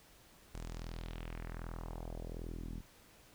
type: tone with low-pass filter sweep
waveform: sawtooth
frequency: 41.3 Hz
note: E1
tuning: 4 cents sharp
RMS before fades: -44 dBFS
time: 0.54-2.81 s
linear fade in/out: 10 ms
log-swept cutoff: 8900 to 220 Hz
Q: 2.2
effects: pink hiss -62 dBFS RMS until 3.34 s